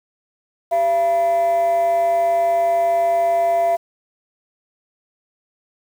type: tone with frequency modulation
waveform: sine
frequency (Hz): 680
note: F5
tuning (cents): -46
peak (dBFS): -12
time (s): 0.71-3.77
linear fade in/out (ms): 20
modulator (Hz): 289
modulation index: 0.28
effects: tanh soft clip ceiling -13 dBFS + 7-bit